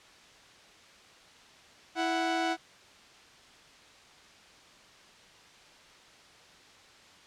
sawtooth tone pair together, 330 / 740.8 Hz, E4 / F#5, +2 / +2 cents, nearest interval octave + major second, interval 1400 cents, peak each -27 / -26 dBFS, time 1.95-2.57 s, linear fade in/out 50 ms, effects white hiss -55 dBFS RMS until 7.26 s + low-pass 5000 Hz 12 dB/octave

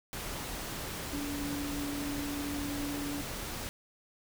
sine tone in noise, 287 Hz, D4, 40 cents flat, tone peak -35 dBFS, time 1.13-3.21 s, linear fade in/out 0 ms, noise pink, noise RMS -39 dBFS, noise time 0.13-3.69 s, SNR +1 dB, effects none

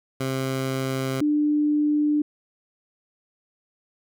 15% pulse / sine tone pair in turn, 132.6 / 297.7 Hz, C3 / D4, +23 / +24 cents, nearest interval octave + major second, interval 1401 cents, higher second, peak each -18 dBFS, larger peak neither, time 0.2-1.21 / 1.21-2.22 s, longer neither, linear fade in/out 5 ms, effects none

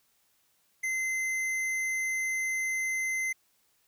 sine tone with hard clipping, 2065 Hz, C7, 23 cents flat, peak -30 dBFS, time 0.83-3.33 s, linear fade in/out 10 ms, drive 11 dB, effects white hiss -70 dBFS RMS until 3.87 s

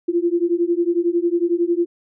sine beating tone pair, 339.1 / 350.1 Hz, E4 / F4, +49 / +4 cents, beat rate 11 Hz, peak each -19 dBFS, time 0.08-1.86 s, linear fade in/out 10 ms, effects none

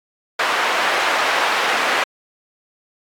white band-pass noise, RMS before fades -19 dBFS, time 0.39-2.04 s, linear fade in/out 5 ms, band 590 to 1800 Hz, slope 12 dB/octave, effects AAC 64 kbps

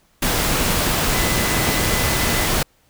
sine tone in noise, 2009 Hz, B6, 29 cents sharp, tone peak -28 dBFS, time 1.14-2.47 s, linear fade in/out 5 ms, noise pink, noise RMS -19 dBFS, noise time 0.22-2.63 s, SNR -12 dB, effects pink hiss -59 dBFS RMS until 2.89 s

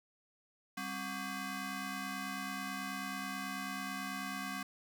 15% pulse ring-modulated tone, 462.4 Hz, A#4, 14 cents flat, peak -29 dBFS, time 0.77-4.63 s, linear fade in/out 5 ms, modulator 659 Hz, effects none

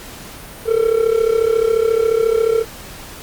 triangle tone with amplitude modulation, 450.9 Hz, A4, 42 cents sharp, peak -7 dBFS, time 0.65-2.65 s, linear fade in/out 50 ms, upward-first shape sine, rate 34.2 Hz, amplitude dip 80%, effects pink hiss -35 dBFS RMS until 3.22 s + Opus 48 kbps

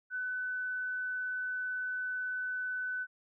sine tone, 1503 Hz, F#6, 27 cents sharp, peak -33 dBFS, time 0.1-3.07 s, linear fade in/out 50 ms, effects none

